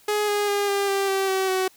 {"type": "tone with pitch steps", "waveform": "sawtooth", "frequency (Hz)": [418.8, 412.3, 405.9, 399.7, 393.5, 387.4, 381.4, 375.5], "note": ["G#4", "G#4", "G#4", "G4", "G4", "G4", "G4", "F#4"], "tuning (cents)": [15, -13, -40, 34, 7, -20, -47, 26], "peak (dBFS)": -17, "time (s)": [0.08, 1.68], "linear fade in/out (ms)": 5, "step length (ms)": 200, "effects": ["white hiss -55 dBFS RMS until 1.76 s"]}